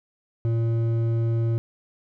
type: tone with hard clipping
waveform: sine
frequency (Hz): 114.9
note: A#2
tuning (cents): -25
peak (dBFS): -22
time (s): 0.45-1.58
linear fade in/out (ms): 0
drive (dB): 8
effects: none